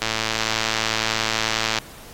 click train, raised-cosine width 0.2 ms, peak -4 dBFS, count 197, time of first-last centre 0.02-1.786 s, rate 111 Hz, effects pink hiss -43 dBFS RMS until 2.13 s + AAC 48 kbps

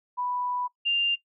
sine tone pair in turn, 987.8 / 2794 Hz, B5 / F7, 0 / 0 cents, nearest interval octave + tritone, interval 1800 cents, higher second, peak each -27 / -21 dBFS, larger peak second, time 0.17-0.68 / 0.85-1.16 s, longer first, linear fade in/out 20 ms, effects noise-tail reverb RT60 0.1 s tail -19 dB re dry

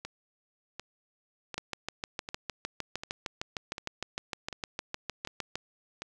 two click trains, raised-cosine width 0.2 ms, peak -16 / -21 dBFS, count 27 / 9, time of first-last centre 1.58-5.556 / 0.05-6.02 s, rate 6.54 / 1.34 Hz, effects none

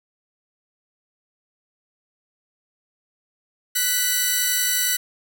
5% pulse tone pair together, 1490 / 1969.7 Hz, F#6 / B6, +12 / -5 cents, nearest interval perfect fourth, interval 483 cents, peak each -11 dBFS, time 3.75-4.97 s, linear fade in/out 10 ms, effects none

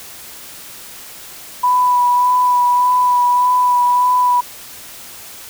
sine tone with vibrato, 987.8 Hz, B5, in tune, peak -10 dBFS, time 1.63-4.41 s, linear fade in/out 10 ms, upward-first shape sine, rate 1.7 Hz, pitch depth 16 cents each way, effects white hiss -35 dBFS RMS until 5.49 s

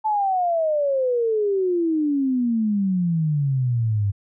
sine exponential sweep, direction down, 880 to 98 Hz, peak -18 dBFS, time 0.04-4.12 s, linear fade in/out 20 ms, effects none

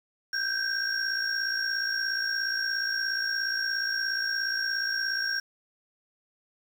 sine tone cluster, 1546 / 1603 / 5560 Hz, G6 / G6 / F8, -24 / +38 / -9 cents, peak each -31 dBFS, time 0.33-5.4 s, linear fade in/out 5 ms, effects 8-bit

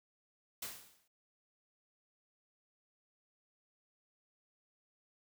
white noise with exponential decay, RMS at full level -40 dBFS, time 0.62-1.08 s, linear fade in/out 5 ms, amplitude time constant 100 ms, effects none

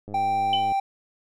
click train, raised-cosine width 2 ms, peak -26 dBFS, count 67, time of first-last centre 0.08-0.721 s, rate 103 Hz
triangle tone, 784 Hz, G5, in tune, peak -19 dBFS, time 0.14-0.8 s, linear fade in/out 5 ms
sine tone with exponential decay, 3024 Hz, F#7, 37 cents sharp, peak -19 dBFS, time 0.53-0.72 s, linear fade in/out 2 ms, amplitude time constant 41 ms
effects none

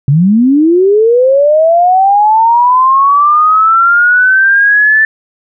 sine linear sweep, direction up, 130.81 to 1768 Hz, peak -4 dBFS, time 0.08-5.05 s, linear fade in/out 2 ms, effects none

